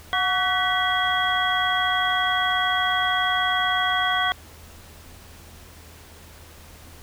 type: tone cluster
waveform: sine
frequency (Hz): 731 / 1132 / 1500 / 1952 / 3295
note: F#5 / C#6 / F#6 / B6 / G#7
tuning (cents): -21 / +36 / +23 / -21 / -14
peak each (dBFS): -26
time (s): 0.13-4.32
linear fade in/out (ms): 0
effects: added 80 Hz sine -47 dBFS peak until 7.02 s + pink hiss -47 dBFS RMS until 7.02 s